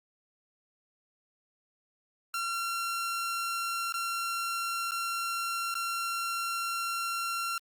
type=tone with dropouts; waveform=sawtooth; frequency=1368 Hz; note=F6; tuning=36 cents flat; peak=-27 dBFS; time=2.34-7.58 s; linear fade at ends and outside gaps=2 ms; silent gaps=3.924-3.94 / 4.91-4.918 / 5.742-5.752 s; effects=Opus 32 kbps